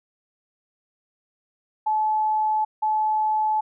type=tone pair in turn; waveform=sine; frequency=862 / 862 Hz; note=A5 / A5; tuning=-36 / -36 cents; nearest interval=unison; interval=0 cents; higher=neither; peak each=-19 / -19 dBFS; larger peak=neither; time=1.86-2.65 / 2.82-3.61 s; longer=neither; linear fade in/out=10 ms; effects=none